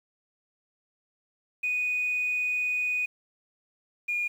sine tone pair in turn, 2481 / 2429 Hz, D#7 / D#7, -6 / -42 cents, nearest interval unison, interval 36 cents, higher first, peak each -24 / -25 dBFS, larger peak first, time 1.63-3.06 / 4.08-4.28 s, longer first, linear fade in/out 10 ms, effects tanh soft clip ceiling -21 dBFS + 9-bit

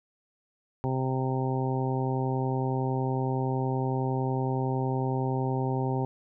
harmonic tone, 130.81 Hz, C3, in tune, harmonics 1 / 2 / 3 / 4 / 5 / 6 / 7, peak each -28 / -33 / -33 / -38 / -42 / -36 / -37 dBFS, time 0.84-6.05 s, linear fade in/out 0 ms, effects none

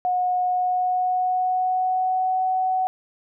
sine tone with pitch glide, 727 to 747.9 Hz, F#5 to F#5, -31 to +18 cents, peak -19 dBFS, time 0.05-2.87 s, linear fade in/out 0 ms, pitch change +49 cents, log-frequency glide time 0.43-2.42 s, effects none

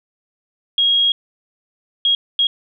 sine tone bursts at uneven times, 3281 Hz, G#7, 22 cents flat, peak -12 dBFS, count 3, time 0.78-1.12 / 2.05-2.15 / 2.39-2.47 s, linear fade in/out 2 ms, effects none

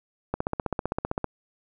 click train, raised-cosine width 1 ms, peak -12 dBFS, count 15, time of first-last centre 0.34-1.243 s, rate 15.5 Hz, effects none

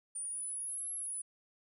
sine linear two-way sweep, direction up then down, 9230 to 11175 to 9750 Hz, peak -37 dBFS, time 0.15-1.22 s, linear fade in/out 10 ms, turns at 0.94 s, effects none

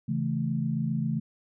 sine chord, A major, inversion first, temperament just, 137.5 / 165 / 220 Hz, C#3 / E3 / A3, -14 / +2 / 0 cents, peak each -30 dBFS, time 0.08-1.2 s, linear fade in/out 10 ms, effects none

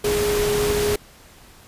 sine tone in noise, 415.3 Hz, G#4, in tune, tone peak -19 dBFS, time 0.04-0.96 s, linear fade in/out 5 ms, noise pink, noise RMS -25 dBFS, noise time 0.04-0.96 s, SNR +3 dB, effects pink hiss -48 dBFS RMS until 1.67 s + resampled to 32000 Hz

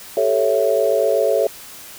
sine chord, A dominant seventh, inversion third, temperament equal, 392 / 440 / 554.4 / 659.3 Hz, G4 / A4 / C#5 / E5, 0 / 0 / 0 / 0 cents, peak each -23 / -19 / -18 / -20 dBFS, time 0.17-1.47 s, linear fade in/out 2 ms, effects white hiss -38 dBFS RMS until 1.98 s

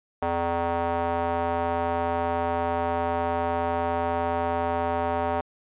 square tone with band-pass filter, 84.9 Hz, F2, 48 cents flat, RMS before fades -26 dBFS, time 0.22-5.41 s, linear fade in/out 5 ms, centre 770 Hz, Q 2.2, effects resampled to 8000 Hz

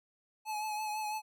square tone with vibrato, 854 Hz, G#5, 48 cents sharp, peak -35 dBFS, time 0.45-1.22 s, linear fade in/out 50 ms, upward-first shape triangle, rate 6 Hz, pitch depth 35 cents each way, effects none

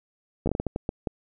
slowing click train, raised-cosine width 2 ms, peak -13 dBFS, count 10, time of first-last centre 0.46-1.072 s, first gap 13 ms, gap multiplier 1.39, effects none

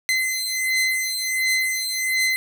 sawtooth beating tone pair, 2051 / 2052.4 Hz, C7 / C7, -35 / -34 cents, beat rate 1.4 Hz, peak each -20 dBFS, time 0.09-2.36 s, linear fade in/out 0 ms, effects none

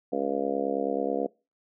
harmonic tone, 69.3 Hz, C#2, in tune, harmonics 3 / 4 / 5 / 6 / 7 / 8 / 9 / 10, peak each -37 / -32 / -38 / -33 / -30 / -36 / -37 / -34 dBFS, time 0.12-1.27 s, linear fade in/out 10 ms, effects noise-tail reverb RT60 0.3 s tail -24 dB re dry

